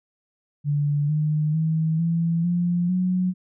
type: tone with pitch steps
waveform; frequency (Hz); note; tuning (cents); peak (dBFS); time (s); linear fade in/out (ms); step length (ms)
sine; 145.6 / 152.4 / 159.51 / 166.96 / 174.76 / 182.92; D3 / D#3 / D#3 / E3 / F3 / F#3; -15 / -36 / +43 / +22 / +1 / -20; -19; 0.64-3.34; 50; 450
effects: none